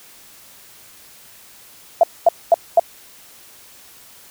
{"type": "tone bursts", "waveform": "sine", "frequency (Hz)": 677, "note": "E5", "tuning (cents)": 46, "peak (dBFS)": -6, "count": 4, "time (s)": [2.01, 2.796], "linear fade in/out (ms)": 2, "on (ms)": 24, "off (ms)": 230, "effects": ["white hiss -45 dBFS RMS until 4.3 s"]}